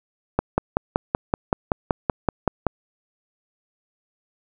click train, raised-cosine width 1 ms, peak -4 dBFS, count 13, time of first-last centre 0.39-2.667 s, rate 5.27 Hz, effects none

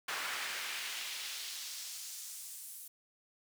brown noise with high-pass filter sweep, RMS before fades -42 dBFS, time 0.08-2.88 s, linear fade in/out 5 ms, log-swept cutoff 1400 to 11000 Hz, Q 1.1, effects none

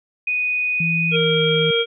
sine tone, 2484 Hz, D#7, 3 cents flat, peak -18 dBFS, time 0.27-1.16 s, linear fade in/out 5 ms
sine tone with pitch glide, 165.7 to 160.52 Hz, E3 to E3, +9 to -46 cents, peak -21 dBFS, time 0.8-1.71 s, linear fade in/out 5 ms, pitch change -55 cents, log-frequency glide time 1.16-1.43 s
harmonic tone, 464.2 Hz, A#4, 7 cents flat, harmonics 1 / 3 / 5 / 7, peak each -18 / -27 / -25 / -20 dBFS, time 1.11-1.86 s, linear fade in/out 50 ms
effects none

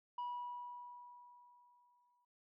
sine tone with exponential decay, 975 Hz, B5, 23 cents flat, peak -36 dBFS, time 0.18-2.25 s, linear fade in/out 5 ms, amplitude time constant 450 ms, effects tanh soft clip ceiling -38 dBFS

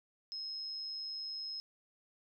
sine tone, 5150 Hz, E8, 41 cents flat, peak -39 dBFS, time 0.32-1.6 s, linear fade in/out 0 ms, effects none

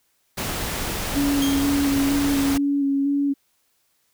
pink noise, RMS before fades -27 dBFS, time 0.37-2.58 s, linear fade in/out 10 ms
sine tone with vibrato, 280 Hz, C#4, 18 cents sharp, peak -18 dBFS, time 1.15-3.34 s, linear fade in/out 20 ms, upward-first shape square, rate 2.1 Hz, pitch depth 18 cents each way
sawtooth tone with exponential decay, 3222 Hz, G7, 47 cents sharp, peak -22 dBFS, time 1.42-1.87 s, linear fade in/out 0 ms, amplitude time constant 97 ms
effects white hiss -67 dBFS RMS until 4.13 s

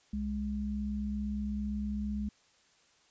sine tone pair together, 65.41 / 207.7 Hz, C2 / G#3, 0 / 0 cents, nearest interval octave + minor sixth, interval 2000 cents, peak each -37 / -33 dBFS, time 0.13-2.29 s, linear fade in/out 5 ms, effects white hiss -66 dBFS RMS until 3.1 s + resampled to 16000 Hz

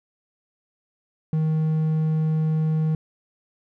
triangle tone, 157.2 Hz, D#3, 18 cents sharp, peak -17 dBFS, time 1.33-2.95 s, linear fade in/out 2 ms, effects none

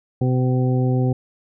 harmonic tone, 127.5 Hz, C3, 44 cents flat, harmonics 1 / 2 / 3 / 4 / 6, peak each -17 / -23 / -27 / -29 / -33 dBFS, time 0.21-1.13 s, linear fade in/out 5 ms, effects none

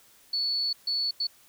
sine tone bursts at uneven times, 4435 Hz, C#8, in tune, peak -25 dBFS, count 3, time 0.33-0.73 / 0.87-1.11 / 1.2-1.27 s, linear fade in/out 5 ms, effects white hiss -58 dBFS RMS until 1.48 s

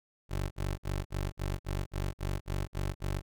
20% pulse tone bursts, 48.1 Hz, G1, 32 cents flat, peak -26 dBFS, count 11, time 0.29-3.22 s, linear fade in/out 50 ms, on 220 ms, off 51 ms, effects none

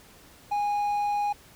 triangle tone, 823 Hz, G#5, 16 cents flat, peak -22 dBFS, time 0.51-1.33 s, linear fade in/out 10 ms, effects pink hiss -53 dBFS RMS until 1.55 s

